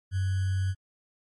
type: tone with sample-and-hold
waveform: sine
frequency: 94.9 Hz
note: F#2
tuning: 44 cents sharp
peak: -24 dBFS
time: 0.11-0.75 s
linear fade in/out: 50 ms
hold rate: 1575 Hz
effects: MP3 48 kbps